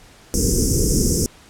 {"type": "band-stop noise", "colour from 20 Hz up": "pink", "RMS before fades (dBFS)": -17, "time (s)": [0.34, 1.26], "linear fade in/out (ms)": 0, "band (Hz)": [490, 5200], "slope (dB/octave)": 96, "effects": ["pink hiss -47 dBFS RMS until 1.49 s", "low-pass 10000 Hz 12 dB/octave"]}